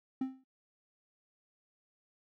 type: tone with exponential decay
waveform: triangle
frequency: 262.7 Hz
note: C4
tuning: 7 cents sharp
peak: -26 dBFS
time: 0.21-0.44 s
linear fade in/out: 5 ms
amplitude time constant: 48 ms
effects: noise-tail reverb RT60 0.1 s tail -17 dB re dry